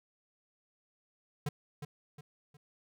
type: tone with echo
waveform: square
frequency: 146.83 Hz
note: D3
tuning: in tune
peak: -32 dBFS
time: 1.46-1.49 s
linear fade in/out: 5 ms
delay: 360 ms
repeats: 3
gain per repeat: -8 dB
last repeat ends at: 2.57 s
effects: none